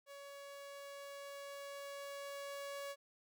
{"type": "tone with level ramp", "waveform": "sawtooth", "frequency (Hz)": 562, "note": "C#5", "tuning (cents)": 24, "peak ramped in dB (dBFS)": [-47, -39], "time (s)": [0.06, 2.96], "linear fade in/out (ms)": 50, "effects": []}